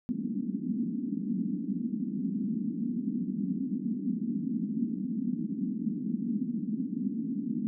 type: band-pass noise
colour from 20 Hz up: white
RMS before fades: -32 dBFS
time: 0.09-7.67 s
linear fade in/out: 0 ms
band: 190 to 260 Hz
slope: 48 dB/octave
effects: none